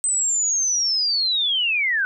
sine linear sweep, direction down, 8230 to 1480 Hz, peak -18 dBFS, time 0.04-2.05 s, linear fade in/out 0 ms, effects none

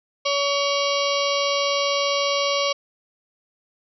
harmonic tone with a mistuned harmonic, 565 Hz, C#5, 33 cents sharp, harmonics 1 / 2 / 4 / 5 / 6 / 7 / 8 / 9 / 10, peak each -23 / -26 / -29 / -30 / -31 / -31 / -32 / -33 / -33 dBFS, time 0.25-2.73 s, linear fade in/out 10 ms, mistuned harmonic 6, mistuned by -83 cents, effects none

